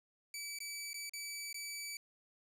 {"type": "tone with dropouts", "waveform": "15% pulse", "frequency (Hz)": 2300, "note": "D7", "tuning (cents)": -37, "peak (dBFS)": -35, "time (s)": [0.34, 1.97], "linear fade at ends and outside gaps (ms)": 2, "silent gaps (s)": [[0.588, 0.603], [0.932, 0.942], [1.095, 1.135], [1.529, 1.543]], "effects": []}